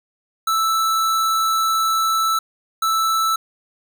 square tone bursts at uneven times, 1318.5 Hz, E6, in tune, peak -17 dBFS, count 2, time 0.47-2.39 / 2.82-3.36 s, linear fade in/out 5 ms, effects none

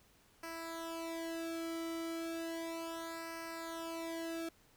sawtooth tone with flanger, 330.1 Hz, E4, 2 cents sharp, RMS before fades -42 dBFS, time 0.43-4.49 s, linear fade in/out 5 ms, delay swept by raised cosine 0.28 to 1.16 ms, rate 0.34 Hz, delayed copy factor -0.85, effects pink hiss -67 dBFS RMS until 4.76 s

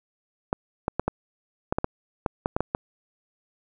clicks, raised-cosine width 1 ms, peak -9 dBFS, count 12, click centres 0.529 / 0.881 / 0.996 / 1.08 / 1.725 / 1.785 / 1.844 / 2.262 / 2.459 / 2.565 / 2.606 / 2.749 s, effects none

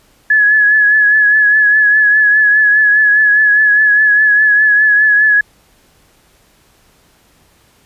sine tone with vibrato, 1700 Hz, G#6, 40 cents sharp, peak -6 dBFS, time 0.3-5.41 s, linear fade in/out 5 ms, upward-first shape triangle, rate 4.9 Hz, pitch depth 44 cents each way, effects pink hiss -51 dBFS RMS until 7.85 s + resampled to 32000 Hz

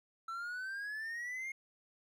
triangle exponential sweep, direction up, 1327 to 2152 Hz, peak -37 dBFS, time 0.28-1.52 s, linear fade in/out 5 ms, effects none

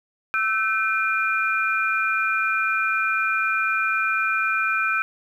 sine tone cluster, 1322 / 1530 / 2410 Hz, E6 / G6 / D7, +5 / -42 / +44 cents, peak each -24 dBFS, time 0.34-5.02 s, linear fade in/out 0 ms, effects 9-bit

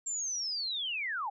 sine linear sweep, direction down, 7440 to 751 Hz, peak -32 dBFS, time 0.06-1.3 s, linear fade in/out 10 ms, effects none

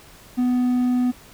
triangle tone, 248.6 Hz, B3, 12 cents sharp, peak -15 dBFS, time 0.37-1.12 s, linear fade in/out 20 ms, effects pink hiss -47 dBFS RMS until 1.33 s

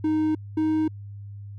triangle tone pair in turn, 310.4 / 312.6 Hz, D#4 / D#4, -4 / +8 cents, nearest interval unison, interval 12 cents, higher second, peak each -18 dBFS, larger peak neither, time 0.04-0.35 / 0.57-0.88 s, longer neither, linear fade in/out 5 ms, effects added 101 Hz sine -36 dBFS peak until 1.58 s

